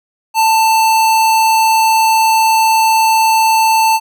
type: tone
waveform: square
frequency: 888 Hz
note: A5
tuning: 16 cents sharp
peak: -9 dBFS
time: 0.34-4 s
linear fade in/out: 50 ms
effects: none